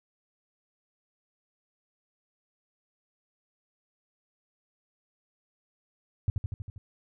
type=tone with echo; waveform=sine; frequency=100.1 Hz; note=G2; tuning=37 cents sharp; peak=-21 dBFS; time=6.28-6.3 s; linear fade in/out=0 ms; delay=80 ms; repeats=6; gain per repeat=-3 dB; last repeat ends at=6.78 s; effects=none